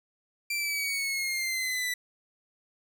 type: exponential sweep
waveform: sawtooth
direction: down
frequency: 2360 to 1972 Hz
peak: -25 dBFS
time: 0.5-1.94 s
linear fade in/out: 5 ms
effects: none